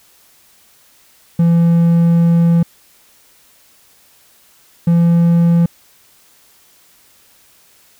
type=tone pair in turn; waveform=triangle; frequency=168.8 / 169.75 Hz; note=E3 / F3; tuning=+41 / -49 cents; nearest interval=unison; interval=10 cents; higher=second; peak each=-6 dBFS; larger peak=neither; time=1.39-2.63 / 4.87-5.66 s; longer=first; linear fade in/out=5 ms; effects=white hiss -50 dBFS RMS until 7.99 s